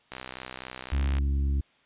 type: click train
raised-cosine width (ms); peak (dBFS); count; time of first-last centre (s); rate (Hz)
0.3; -21; 69; 0.12-1.184; 63.9
type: harmonic tone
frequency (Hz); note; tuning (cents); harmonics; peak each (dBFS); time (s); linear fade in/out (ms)
69.3; C#2; 0; 1 / 2 / 3 / 4 / 5; -23 / -38 / -43 / -41 / -48; 0.92-1.61; 5
effects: white hiss -63 dBFS RMS until 1.85 s + resampled to 8000 Hz